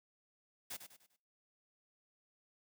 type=noise with echo; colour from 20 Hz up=white; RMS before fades=-44 dBFS; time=0.7-0.77 s; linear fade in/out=10 ms; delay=99 ms; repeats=4; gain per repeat=-8 dB; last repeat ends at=1.166 s; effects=noise-tail reverb RT60 0.4 s tail -19 dB re dry + high-pass 100 Hz 12 dB/octave